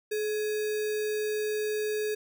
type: tone with sample-and-hold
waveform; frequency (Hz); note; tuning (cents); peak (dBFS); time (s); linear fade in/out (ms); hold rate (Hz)
sine; 426.1; G#4; +44; -27; 0.11-2.15; 10; 2100
effects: none